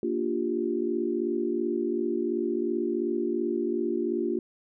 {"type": "chord", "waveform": "sine", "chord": "G minor seventh", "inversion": "first", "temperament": "equal", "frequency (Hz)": [233.1, 293.7, 349.2, 392], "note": ["Bb3", "D4", "F4", "G4"], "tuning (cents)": [0, 0, 0, 0], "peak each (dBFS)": [-32, -33, -28, -32], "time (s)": [0.03, 4.39], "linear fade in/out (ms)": 2, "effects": []}